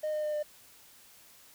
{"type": "tone with pitch steps", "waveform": "triangle", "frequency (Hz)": [614, 609.1, 604.1, 599.3], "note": ["D#5", "D#5", "D5", "D5"], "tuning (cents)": [-23, -37, 49, 35], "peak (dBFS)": -27, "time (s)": [0.03, 0.43], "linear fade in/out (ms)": 10, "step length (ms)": 100, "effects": ["tanh soft clip ceiling -24 dBFS", "white hiss -57 dBFS RMS until 1.54 s"]}